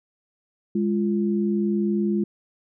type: tone pair together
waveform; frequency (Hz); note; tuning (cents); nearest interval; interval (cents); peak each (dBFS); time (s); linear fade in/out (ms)
sine; 205.8 / 346.1; G#3 / F4; -16 / -16; major sixth; 900; -21 / -25; 0.75-2.24; 5
effects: none